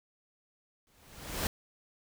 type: noise with exponential growth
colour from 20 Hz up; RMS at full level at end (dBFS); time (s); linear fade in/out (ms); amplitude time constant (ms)
pink; -30; 0.87-1.47; 1; 130
effects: none